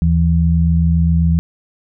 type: tone pair together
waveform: sine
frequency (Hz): 78.25 / 165.8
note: D#2 / E3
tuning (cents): +10 / +10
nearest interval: octave + minor second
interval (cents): 1300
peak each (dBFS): -13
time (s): 0.02-1.39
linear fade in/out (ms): 0
effects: none